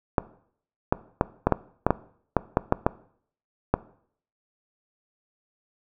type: clicks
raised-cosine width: 1 ms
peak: -4 dBFS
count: 12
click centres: 0.182 / 0.925 / 1.211 / 1.47 / 1.523 / 1.866 / 1.906 / 2.367 / 2.571 / 2.724 / 2.865 / 3.74 s
effects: noise-tail reverb RT60 0.6 s tail -19 dB re dry